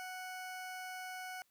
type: tone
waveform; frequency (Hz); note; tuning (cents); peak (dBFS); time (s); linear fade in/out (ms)
20% pulse; 740; F#5; 0; -38; 0-1.42; 0
effects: white hiss -75 dBFS RMS until 1.5 s